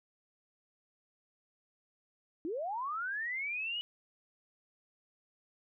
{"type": "linear sweep", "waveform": "sine", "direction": "up", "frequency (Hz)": [296.2, 2960], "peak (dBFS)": -34, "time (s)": [2.45, 3.81], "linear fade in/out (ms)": 0, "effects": []}